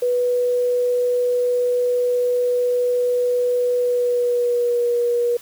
sine tone with pitch glide, 491.7 to 479.1 Hz, B4 to A#4, -8 to +47 cents, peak -16 dBFS, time 0.02-5.37 s, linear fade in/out 5 ms, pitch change -45 cents, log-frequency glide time 3.77-4.89 s, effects white hiss -44 dBFS RMS until 5.41 s

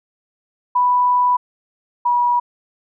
sine tone pair in turn, 987.8 / 968.6 Hz, B5 / B5, 0 / -34 cents, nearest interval unison, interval 34 cents, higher first, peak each -12 / -13 dBFS, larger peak first, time 0.75-1.37 / 2.05-2.4 s, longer first, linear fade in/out 10 ms, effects none

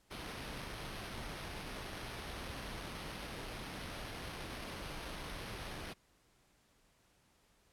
pink noise with sample-and-hold, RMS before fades -45 dBFS, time 0.1-5.94 s, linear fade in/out 20 ms, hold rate 7350 Hz, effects pink hiss -71 dBFS RMS until 7.72 s + low-pass 12000 Hz 12 dB/octave

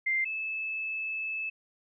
sine tone pair in turn, 2093 / 2613 Hz, C7 / E7, 0 / -16 cents, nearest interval major third, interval 384 cents, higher second, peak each -25 / -31 dBFS, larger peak first, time 0.06-0.25 / 0.25-1.5 s, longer second, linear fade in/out 10 ms, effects none

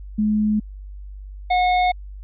sine / square tone pair in turn, 212.4 / 726.3 Hz, G#3 / F#5, +39 / -32 cents, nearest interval octave + major sixth, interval 2129 cents, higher second, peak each -16 dBFS, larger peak neither, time 0.18-0.6 / 1.5-1.92 s, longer neither, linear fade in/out 10 ms, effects added 49 Hz sine -33 dBFS peak until 2.23 s + resampled to 8000 Hz

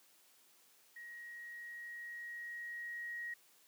sine tone with level ramp, 1892 Hz, A#6, 25 cents sharp, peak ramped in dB -48 to -40 dBFS, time 0.96-3.34 s, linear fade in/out 5 ms, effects white hiss -67 dBFS RMS until 3.67 s + high-pass 200 Hz 12 dB/octave

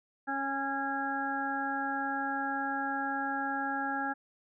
harmonic tone, 274.5 Hz, C#4, 17 cents flat, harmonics 1 / 2 / 3 / 5 / 6, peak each -37 / -46 / -34 / -38 / -36 dBFS, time 0.27-4.14 s, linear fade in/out 20 ms, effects none

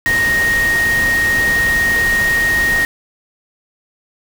sine tone in noise, 1864.7 Hz, A#6, in tune, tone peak -12 dBFS, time 0.06-2.85 s, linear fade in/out 0 ms, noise pink, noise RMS -23 dBFS, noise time 0.06-2.85 s, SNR +8 dB, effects none

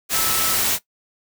sine tone in noise, 1308 Hz, E6, 14 cents flat, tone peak -28 dBFS, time 0.12-0.57 s, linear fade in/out 50 ms, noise white, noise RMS -20 dBFS, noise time 0.09-0.79 s, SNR -11 dB, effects noise-tail reverb RT60 0.1 s tail -17 dB re dry

